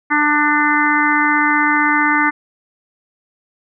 harmonic tone with a mistuned harmonic, 297.4 Hz, D4, 22 cents sharp, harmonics 1 / 3 / 4 / 5 / 6 / 7, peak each -19 / -19 / -19 / -19 / -19 / -19 dBFS, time 0.1-2.31 s, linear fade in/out 20 ms, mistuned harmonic 7, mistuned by -22 cents, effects none

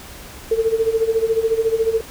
sine tone with tremolo, 449.3 Hz, A4, 36 cents sharp, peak -12 dBFS, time 0.51-2.01 s, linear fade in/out 5 ms, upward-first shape sine, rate 14 Hz, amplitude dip 80%, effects added 65 Hz sine -43 dBFS peak until 2.1 s + pink hiss -38 dBFS RMS until 2.1 s

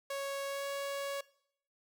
sawtooth tone with pitch glide, 554 to 558.5 Hz, C#5 to C#5, -1 to +13 cents, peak -32 dBFS, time 0.1-1.21 s, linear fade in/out 5 ms, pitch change +14 cents, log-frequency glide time 0.47-0.66 s, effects noise-tail reverb RT60 0.7 s tail -21 dB re dry

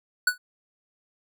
square tone with exponential decay, 1480 Hz, F#6, in tune, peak -16 dBFS, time 0.27-0.38 s, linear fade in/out 5 ms, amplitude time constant 22 ms, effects none

